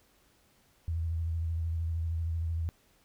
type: tone with vibrato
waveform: sine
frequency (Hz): 82.41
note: E2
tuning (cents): 0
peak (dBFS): -29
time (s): 0.88-2.69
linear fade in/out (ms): 0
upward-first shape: square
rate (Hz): 13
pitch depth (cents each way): 29
effects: pink hiss -66 dBFS RMS until 3.04 s